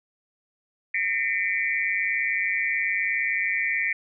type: tone cluster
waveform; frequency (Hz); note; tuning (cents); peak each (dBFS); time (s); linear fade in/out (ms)
sine; 1828 / 2021 / 2212 / 2351; A#6 / B6 / C#7 / D7; -34 / +39 / -4 / +1; -28 / -27 / -29 / -29; 0.94-3.93; 5
effects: none